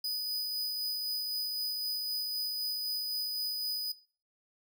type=tone with tremolo; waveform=45% pulse; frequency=4978 Hz; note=D#8; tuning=in tune; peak=-30 dBFS; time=0.04-3.92 s; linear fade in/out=5 ms; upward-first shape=sine; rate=3.9 Hz; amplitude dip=25%; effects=noise-tail reverb RT60 0.4 s tail -18 dB re dry